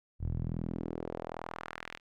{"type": "tone with band-pass filter sweep", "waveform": "sawtooth", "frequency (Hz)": 41.2, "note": "E1", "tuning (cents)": 0, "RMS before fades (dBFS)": -38, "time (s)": [0.19, 2], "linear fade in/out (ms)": 50, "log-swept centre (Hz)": [86, 2600], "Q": 1.5, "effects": []}